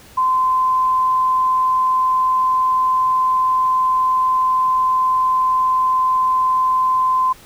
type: tone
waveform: sine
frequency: 1031 Hz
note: C6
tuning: 26 cents flat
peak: -13 dBFS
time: 0.17-7.33 s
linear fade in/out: 10 ms
effects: pink hiss -44 dBFS RMS until 7.45 s